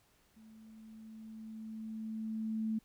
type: tone with level ramp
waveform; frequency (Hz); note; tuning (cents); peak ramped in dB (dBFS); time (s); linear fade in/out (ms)
sine; 220; A3; 0; -55 to -31; 0.36-2.79; 10
effects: pink hiss -70 dBFS RMS until 2.84 s